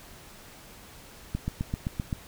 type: click train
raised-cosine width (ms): 5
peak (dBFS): -16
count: 7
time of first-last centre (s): 1.35-2.128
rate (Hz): 7.71
effects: pink hiss -49 dBFS RMS until 2.27 s